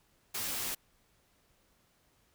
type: noise with comb filter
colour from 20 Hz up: white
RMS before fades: -36 dBFS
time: 0.34-0.75 s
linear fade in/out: 10 ms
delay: 15 ms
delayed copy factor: -0.85
effects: pink hiss -70 dBFS RMS until 2.34 s